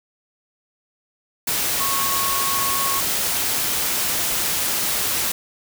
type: tone in noise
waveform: sine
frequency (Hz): 1100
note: C#6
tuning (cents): -14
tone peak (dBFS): -24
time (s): 1.8-3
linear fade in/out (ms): 5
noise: white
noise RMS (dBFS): -22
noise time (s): 1.47-5.32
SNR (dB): -5
effects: none